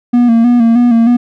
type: tone with vibrato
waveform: triangle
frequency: 235.9 Hz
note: A#3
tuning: 21 cents sharp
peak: -3 dBFS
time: 0.13-1.17 s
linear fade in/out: 10 ms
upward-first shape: square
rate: 3.2 Hz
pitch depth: 46 cents each way
effects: none